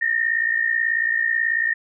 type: tone pair together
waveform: sine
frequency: 1806.4 / 1864.7 Hz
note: A6 / A#6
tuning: +45 / 0 cents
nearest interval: minor second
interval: 55 cents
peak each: -21 dBFS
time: 0.01-1.74 s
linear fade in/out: 10 ms
effects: none